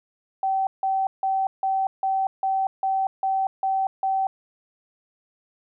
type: tone bursts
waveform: sine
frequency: 770 Hz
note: G5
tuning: 31 cents flat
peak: -20 dBFS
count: 10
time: 0.43-4.27 s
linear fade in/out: 2 ms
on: 240 ms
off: 160 ms
effects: none